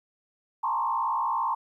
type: tone with frequency modulation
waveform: sine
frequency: 987 Hz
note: B5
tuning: 1 cent flat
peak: -24 dBFS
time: 0.63-1.55 s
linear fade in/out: 10 ms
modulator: 58.8 Hz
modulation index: 2.1
effects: 11-bit